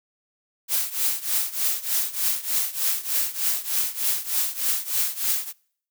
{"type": "noise with tremolo", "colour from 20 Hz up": "blue", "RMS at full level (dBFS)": -21, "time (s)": [0.68, 5.53], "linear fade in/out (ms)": 50, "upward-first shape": "triangle", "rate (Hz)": 3.3, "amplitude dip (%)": 90, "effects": ["noise-tail reverb RT60 0.6 s tail -25 dB re dry"]}